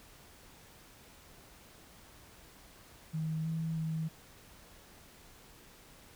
sine tone with pitch steps, 158.3 / 161.9 / 159.7 Hz, D#3 / E3 / D#3, +30 / -31 / +45 cents, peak -32 dBFS, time 3.13-4.09 s, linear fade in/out 20 ms, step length 320 ms, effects pink hiss -57 dBFS RMS until 6.15 s

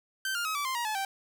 sawtooth tone with pitch steps, 1551 / 1405.9 / 1274.4 / 1155.2 / 1047.2 / 949.3 / 860.5 / 780 Hz, G6 / F6 / D#6 / D6 / C6 / A#5 / A5 / G5, -19 / +11 / +41 / -29 / +1 / +31 / -39 / -9 cents, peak -26 dBFS, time 0.25-1.05 s, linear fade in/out 2 ms, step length 100 ms, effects none

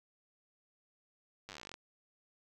slowing click train, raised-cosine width 0.2 ms, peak -29 dBFS, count 17, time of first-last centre 1.49-1.741 s, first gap 9 ms, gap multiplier 1.07, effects none

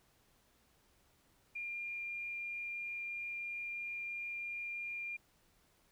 sine tone, 2401 Hz, D7, 38 cents sharp, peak -39 dBFS, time 1.55-5.17 s, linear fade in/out 10 ms, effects pink hiss -71 dBFS RMS until 5.91 s

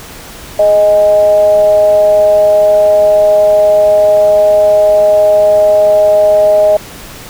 sine tone with frequency modulation, 622.3 Hz, D#5, in tune, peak -4 dBFS, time 0.59-6.77 s, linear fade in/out 5 ms, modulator 201 Hz, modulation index 0.32, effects pink hiss -30 dBFS RMS until 7.29 s

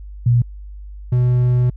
sine / triangle tone pair in turn, 120 / 123.8 Hz, B2 / B2, -49 / +5 cents, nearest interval minor second, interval 54 cents, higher second, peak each -10 dBFS, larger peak neither, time 0.26-0.42 / 1.12-1.7 s, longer second, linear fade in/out 5 ms, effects added 50 Hz sine -31 dBFS peak until 1.76 s

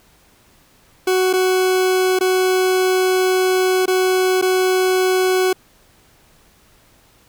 40% pulse tone with dropouts, 371.8 Hz, F#4, 8 cents sharp, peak -13 dBFS, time 1.07-5.53 s, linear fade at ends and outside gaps 5 ms, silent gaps 1.33-1.335 / 2.19-2.208 / 3.858-3.878 / 4.415-4.423 s, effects pink hiss -53 dBFS RMS until 7.28 s

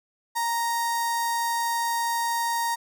sawtooth tone with notch filter, 932.3 Hz, A#5, in tune, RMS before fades -26 dBFS, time 0.35-2.76 s, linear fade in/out 20 ms, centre 2700 Hz, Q 1.2, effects none

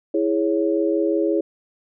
sine chord, C# minor, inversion first, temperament equal, 329.6 / 415.3 / 554.4 Hz, E4 / G#4 / C#5, 0 / 0 / 0 cents, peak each -20 / -22 / -24 dBFS, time 0.14-1.41 s, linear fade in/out 5 ms, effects none

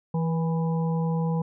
harmonic tone with a mistuned harmonic, 164.81 Hz, E3, in tune, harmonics 1 / 3 / 5 / 6, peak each -23 / -33 / -37 / -39 dBFS, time 0.14-1.42 s, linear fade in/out 5 ms, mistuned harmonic 3, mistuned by -31 cents, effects none

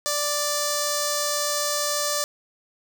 5% pulse tone with notch filter, 587.3 Hz, D5, in tune, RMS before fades -25 dBFS, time 0.06-2.24 s, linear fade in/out 0 ms, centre 2600 Hz, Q 0.75, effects none

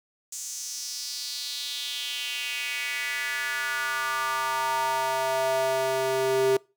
square tone with high-pass filter sweep, 132 Hz, C3, 16 cents sharp, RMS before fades -28 dBFS, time 0.32-6.57 s, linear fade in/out 5 ms, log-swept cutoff 7000 to 410 Hz, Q 3.7, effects noise-tail reverb RT60 0.3 s tail -25 dB re dry

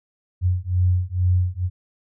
sine beating tone pair, 89.5 / 91.7 Hz, F2 / F#2, +43 / -15 cents, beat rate 2.2 Hz, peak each -20 dBFS, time 0.41-1.7 s, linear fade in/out 50 ms, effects none

